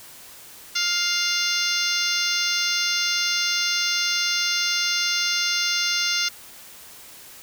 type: harmonic tone with a mistuned harmonic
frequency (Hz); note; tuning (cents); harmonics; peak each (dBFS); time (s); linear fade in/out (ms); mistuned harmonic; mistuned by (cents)
700; F5; +4; 2 / 3 / 4 / 5 / 6 / 7 / 8 / 9; -29 / -29 / -29 / -29 / -29 / -29 / -29 / -29; 0.75-6.29; 10; 8; -28
effects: white hiss -44 dBFS RMS until 7.42 s